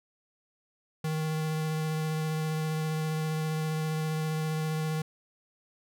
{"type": "tone with vibrato", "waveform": "square", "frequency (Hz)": 156.7, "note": "D#3", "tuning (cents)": 13, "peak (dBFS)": -29, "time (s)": [1.04, 5.02], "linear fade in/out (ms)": 5, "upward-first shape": "sine", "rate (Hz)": 15, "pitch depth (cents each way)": 11, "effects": []}